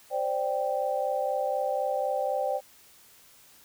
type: chord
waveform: sine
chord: C suspended second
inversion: none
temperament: equal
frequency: 523.3 / 587.3 / 784 Hz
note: C5 / D5 / G5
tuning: 0 / 0 / 0 cents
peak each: -30 dBFS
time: 0.1-2.61 s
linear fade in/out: 50 ms
effects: white hiss -56 dBFS RMS until 3.64 s